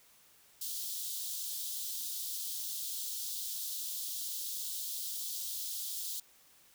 white high-pass noise, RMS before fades -39 dBFS, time 0.61-6.2 s, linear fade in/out 5 ms, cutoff 3300 Hz, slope 48 dB/octave, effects white hiss -63 dBFS RMS until 6.74 s

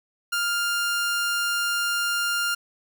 sawtooth tone, 1400 Hz, F6, 4 cents sharp, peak -19 dBFS, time 0.32-2.55 s, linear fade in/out 10 ms, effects 9-bit

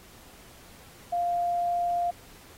sine tone, 698.5 Hz, F5, in tune, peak -24 dBFS, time 1.12-2.11 s, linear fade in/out 10 ms, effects pink hiss -52 dBFS RMS until 2.57 s + AAC 48 kbps

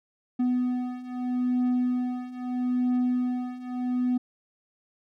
triangle beating tone pair, 248.6 / 249.38 Hz, B3 / B3, +12 / +17 cents, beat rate 0.78 Hz, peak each -27 / -24 dBFS, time 0.39-4.18 s, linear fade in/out 10 ms, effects none

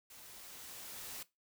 white noise with level ramp, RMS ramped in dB -55 to -45 dBFS, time 0.1-1.23 s, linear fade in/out 5 ms, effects noise-tail reverb RT60 0.2 s tail -18 dB re dry

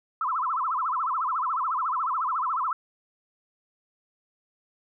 sine tone with vibrato, 1155 Hz, D6, 29 cents flat, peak -24 dBFS, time 0.21-2.73 s, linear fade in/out 2 ms, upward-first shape sine, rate 14 Hz, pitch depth 270 cents each way, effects none

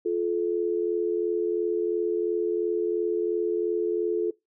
sine tone pair together, 349.6 / 432.5 Hz, F4 / A4, +2 / -30 cents, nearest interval major third, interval 368 cents, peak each -26 / -26 dBFS, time 0.05-4.31 s, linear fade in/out 10 ms, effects noise-tail reverb RT60 0.2 s tail -22 dB re dry

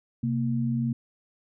sine tone pair together, 130 / 231.6 Hz, C3 / A#3, -11 / -11 cents, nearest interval minor seventh, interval 1000 cents, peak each -27 / -26 dBFS, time 0.23-0.93 s, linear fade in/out 5 ms, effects none

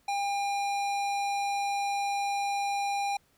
square tone with low-pass filter, 803 Hz, G5, 41 cents sharp, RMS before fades -30 dBFS, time 0.08-3.17 s, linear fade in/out 5 ms, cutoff 8500 Hz, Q 0.66, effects pink hiss -67 dBFS RMS until 3.37 s

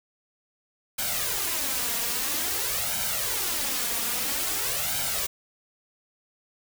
white noise with flanger, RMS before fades -28 dBFS, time 0.98-5.27 s, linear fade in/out 10 ms, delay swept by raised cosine 1.3 to 4.3 ms, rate 0.5 Hz, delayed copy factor +0.7, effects none

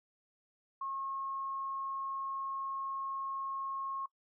sine tone, 1084 Hz, C#6, 39 cents flat, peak -36 dBFS, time 0.81-4.06 s, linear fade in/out 5 ms, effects noise-tail reverb RT60 0.1 s tail -20 dB re dry

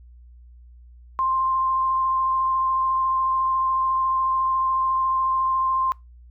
sine tone with vibrato, 1051 Hz, C6, 7 cents sharp, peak -19 dBFS, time 1.19-5.92 s, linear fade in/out 0 ms, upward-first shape sine, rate 14 Hz, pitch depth 9 cents each way, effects noise-tail reverb RT60 0.2 s tail -23 dB re dry + added 60 Hz sine -44 dBFS peak until 6.3 s

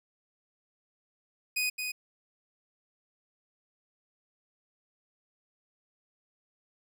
sawtooth tone with echo, 2492 Hz, D#7, 2 cents sharp, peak -24 dBFS, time 1.56-1.7 s, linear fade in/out 10 ms, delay 220 ms, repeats 1, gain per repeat -5 dB, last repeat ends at 1.92 s, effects none

